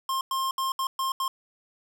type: tone bursts at uneven times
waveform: square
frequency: 1062 Hz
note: C6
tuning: 25 cents sharp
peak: -26 dBFS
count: 6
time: 0.09-0.21 / 0.31-0.51 / 0.58-0.72 / 0.79-0.87 / 0.99-1.12 / 1.2-1.28 s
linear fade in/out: 2 ms
effects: none